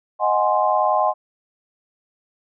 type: chord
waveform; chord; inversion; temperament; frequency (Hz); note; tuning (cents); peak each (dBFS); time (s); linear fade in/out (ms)
sine; Ab dominant seventh; second; equal; 622.3 / 740 / 830.6 / 1046.5; Eb5 / Gb5 / Ab5 / C6; 0 / 0 / 0 / 0; -21; 0.19-1.14; 50
effects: none

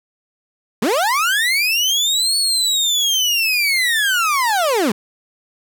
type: linear two-way sweep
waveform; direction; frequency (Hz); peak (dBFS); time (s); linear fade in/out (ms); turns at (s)
30% pulse; up then down; 185 to 4435 to 185; -12; 0.82-4.92; 5; 2.37
effects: none

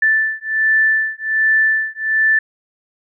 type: beating tone pair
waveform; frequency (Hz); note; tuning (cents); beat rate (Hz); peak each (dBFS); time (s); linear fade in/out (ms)
sine; 1760 / 1761.3; A6 / A6; 0 / +1; 1.3; -16; 0.02-2.39; 5
effects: none

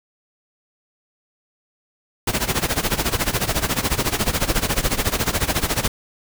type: noise with tremolo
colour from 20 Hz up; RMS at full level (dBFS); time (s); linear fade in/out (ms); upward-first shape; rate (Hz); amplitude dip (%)
pink; -18; 2.27-5.88; 5; sine; 14; 85
effects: none

